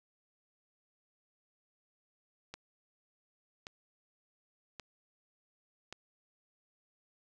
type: click train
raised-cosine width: 0.2 ms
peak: -26 dBFS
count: 4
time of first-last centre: 2.54-5.926 s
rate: 0.886 Hz
effects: none